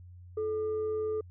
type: tone with frequency modulation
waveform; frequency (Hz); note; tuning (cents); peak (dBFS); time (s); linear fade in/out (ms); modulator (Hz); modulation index
sine; 432.7; A4; -29; -29; 0.37-1.21; 5; 770; 0.23
effects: added 89 Hz sine -47 dBFS peak until 1.3 s